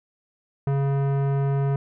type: tone with tanh clipping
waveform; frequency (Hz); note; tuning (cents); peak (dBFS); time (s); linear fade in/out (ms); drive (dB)
sine; 138.59; C#3; 0; -22; 0.67-1.76; 2; 17
effects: none